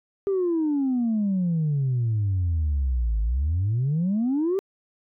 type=exponential two-way sweep; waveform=sine; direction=down then up; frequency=401.5 to 51.91 to 401.5 Hz; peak=-19 dBFS; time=0.27-4.59 s; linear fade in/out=0 ms; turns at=3.21 s; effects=tanh soft clip ceiling -18 dBFS